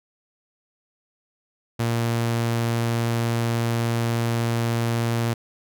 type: tone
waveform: sawtooth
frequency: 116.54 Hz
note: A#2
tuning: in tune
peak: -17 dBFS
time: 1.79-5.34 s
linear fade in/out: 10 ms
effects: none